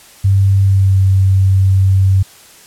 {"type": "tone with pitch glide", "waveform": "sine", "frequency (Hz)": [97.7, 95.8], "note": ["G2", "G2"], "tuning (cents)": [-5, -39], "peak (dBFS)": -7, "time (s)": [0.24, 2.23], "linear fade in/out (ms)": 10, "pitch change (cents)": -34, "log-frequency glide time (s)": [0.63, 0.99], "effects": ["white hiss -41 dBFS RMS until 2.66 s", "low-pass 12000 Hz 12 dB/octave"]}